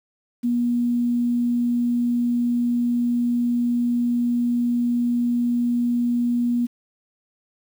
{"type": "tone", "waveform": "sine", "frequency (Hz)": 240.4, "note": "B3", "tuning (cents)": -46, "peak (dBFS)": -18, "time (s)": [0.43, 6.67], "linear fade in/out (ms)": 20, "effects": ["8-bit"]}